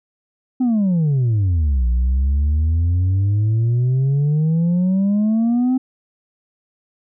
sine exponential two-way sweep, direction down then up, 261.6 to 58.6 to 261.6 Hz, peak -11 dBFS, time 0.6-5.78 s, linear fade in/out 10 ms, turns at 1.87 s, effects tanh soft clip ceiling -13 dBFS

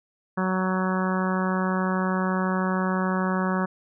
harmonic tone, 186.4 Hz, F#3, 13 cents sharp, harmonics 1 / 2 / 3 / 4 / 5 / 6 / 7 / 8 / 9, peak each -24 / -32 / -33 / -36 / -33 / -32 / -35 / -35 / -36 dBFS, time 0.37-3.66 s, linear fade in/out 10 ms, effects none

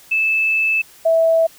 sine tone pair in turn, 2624 / 654.7 Hz, E7 / E5, -9 / -12 cents, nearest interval 2 octaves, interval 2403 cents, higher first, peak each -14 / -11 dBFS, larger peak second, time 0.11-0.82 / 1.05-1.47 s, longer first, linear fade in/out 10 ms, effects white hiss -46 dBFS RMS until 1.58 s

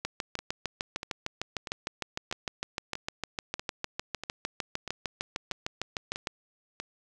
two click trains, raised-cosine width 0.2 ms, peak -19 / -14 dBFS, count 11 / 42, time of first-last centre 0.39-6.8 / 0.05-6.272 s, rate 1.56 / 6.59 Hz, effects none

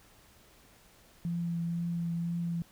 sine tone with vibrato, 170 Hz, F3, 46 cents flat, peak -30 dBFS, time 1.25-2.62 s, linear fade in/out 0 ms, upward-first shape triangle, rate 2 Hz, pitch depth 16 cents each way, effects pink hiss -60 dBFS RMS until 2.71 s

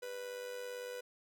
45% pulse tone with amplitude modulation, 493.9 Hz, B4, in tune, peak -39 dBFS, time 0.02-1.01 s, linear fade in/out 10 ms, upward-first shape sine, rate 97.9 Hz, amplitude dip 55%, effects none

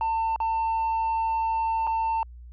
sine tone with dropouts, 898 Hz, A5, 35 cents sharp, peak -20 dBFS, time 0.01-2.23 s, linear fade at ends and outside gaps 1 ms, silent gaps 0.361-0.402 / 1.869-1.873 s, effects tanh soft clip ceiling -22 dBFS + added 60 Hz sine -41 dBFS peak until 2.52 s

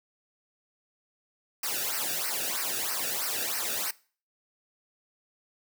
white noise with flanger, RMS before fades -31 dBFS, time 1.63-3.91 s, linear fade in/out 5 ms, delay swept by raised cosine 0.28 to 0.98 ms, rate 3.1 Hz, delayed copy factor -0.95, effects noise-tail reverb RT60 0.4 s tail -21 dB re dry

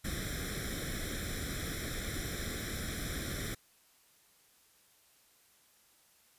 pink noise with comb filter, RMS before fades -38 dBFS, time 0.04-3.55 s, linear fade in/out 10 ms, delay 0.54 ms, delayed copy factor +0.95, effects white hiss -66 dBFS RMS until 6.38 s + resampled to 32000 Hz

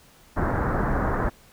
pink low-pass noise, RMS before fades -24 dBFS, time 0.36-1.3 s, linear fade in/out 20 ms, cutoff 1700 Hz, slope 48 dB/octave, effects pink hiss -54 dBFS RMS until 1.52 s

